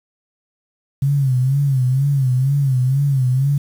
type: tone with vibrato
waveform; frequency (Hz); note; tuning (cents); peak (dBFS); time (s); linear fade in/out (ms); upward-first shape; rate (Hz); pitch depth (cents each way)
sine; 134; C3; +42; -13; 1.02-3.58; 5; sine; 2.1; 110
effects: 7-bit